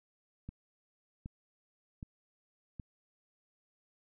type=click train; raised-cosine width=5 ms; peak=-30 dBFS; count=4; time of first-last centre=0.49-2.798 s; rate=1.3 Hz; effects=none